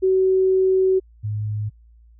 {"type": "tone pair in turn", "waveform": "sine", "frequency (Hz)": [377.4, 105.9], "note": ["F#4", "G#2"], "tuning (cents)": [34, 34], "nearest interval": "octave + minor seventh", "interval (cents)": 2200, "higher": "first", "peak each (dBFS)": [-14, -22], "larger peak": "first", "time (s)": [[0.02, 1], [1.23, 1.7]], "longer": "first", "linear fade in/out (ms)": 20, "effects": ["added 57 Hz sine -47 dBFS peak until 2.19 s"]}